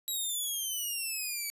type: exponential sweep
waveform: 5% pulse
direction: down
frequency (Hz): 3885 to 2267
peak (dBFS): -24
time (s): 0.08-1.5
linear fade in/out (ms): 0
effects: resampled to 32000 Hz